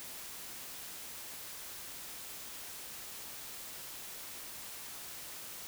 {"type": "silence", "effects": ["white hiss -46 dBFS RMS until 5.67 s"]}